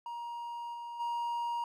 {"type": "tone with level steps", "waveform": "triangle", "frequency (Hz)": 945, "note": "A#5", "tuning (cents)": 23, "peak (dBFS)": [-36, -38, -30], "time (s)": [0.06, 1.64], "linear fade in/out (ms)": 2, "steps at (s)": [0.73, 0.99], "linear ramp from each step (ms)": 20, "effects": []}